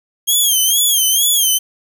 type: tone with vibrato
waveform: 10% pulse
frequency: 3227 Hz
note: G7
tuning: 50 cents sharp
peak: -4 dBFS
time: 0.27-1.59 s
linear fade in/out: 20 ms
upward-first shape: sine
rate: 2.2 Hz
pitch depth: 110 cents each way
effects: 7-bit